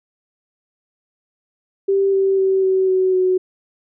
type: tone with pitch steps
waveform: sine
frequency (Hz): 392 / 387.5 / 383 / 378.6 / 374.3 / 370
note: G4 / G4 / G4 / F#4 / F#4 / F#4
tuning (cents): 0 / -20 / -40 / +40 / +20 / 0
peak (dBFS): -13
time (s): 1.88-3.38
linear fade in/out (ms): 10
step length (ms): 250
effects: none